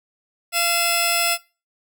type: tone pair together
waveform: 10% pulse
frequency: 687.5 / 2598 Hz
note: F5 / E7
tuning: -27 / -26 cents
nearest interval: octave + major seventh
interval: 2301 cents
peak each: -12 dBFS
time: 0.52-1.38 s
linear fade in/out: 50 ms
effects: noise-tail reverb RT60 0.3 s tail -20 dB re dry